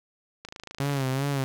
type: click train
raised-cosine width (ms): 0.2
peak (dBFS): -22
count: 16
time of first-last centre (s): 0.45-1.008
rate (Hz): 26.9
type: tone with vibrato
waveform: sawtooth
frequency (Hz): 136.2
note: C#3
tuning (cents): -30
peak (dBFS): -21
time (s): 0.8-1.44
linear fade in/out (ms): 0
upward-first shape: sine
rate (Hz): 2.6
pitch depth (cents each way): 80
effects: none